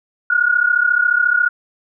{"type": "tone pair together", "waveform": "sine", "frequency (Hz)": [1427.8, 1462], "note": ["F6", "F#6"], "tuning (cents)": [38, -21], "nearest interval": "unison", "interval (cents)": 41, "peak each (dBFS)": -15, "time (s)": [0.3, 1.49], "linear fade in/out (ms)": 5, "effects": []}